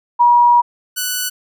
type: tone pair in turn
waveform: sine / 5% pulse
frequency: 960 / 1484.2 Hz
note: B5 / F#6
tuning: -49 / +5 cents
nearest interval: minor sixth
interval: 754 cents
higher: second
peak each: -7 dBFS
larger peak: neither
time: 0.19-0.62 / 0.96-1.3 s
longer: first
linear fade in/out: 20 ms
effects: none